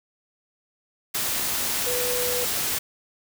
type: tone in noise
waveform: sine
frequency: 493.9 Hz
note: B4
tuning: in tune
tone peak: -27 dBFS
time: 1.86-2.45 s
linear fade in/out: 10 ms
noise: white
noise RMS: -26 dBFS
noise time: 1.14-2.79 s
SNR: -4 dB
effects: none